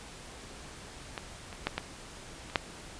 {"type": "clicks", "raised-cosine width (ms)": 0.3, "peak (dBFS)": [-19, -27, -12, -14, -29, -8], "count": 6, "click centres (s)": [1.178, 1.528, 1.67, 1.78, 2.499, 2.558], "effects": ["pink hiss -47 dBFS RMS until 2.99 s", "resampled to 22050 Hz"]}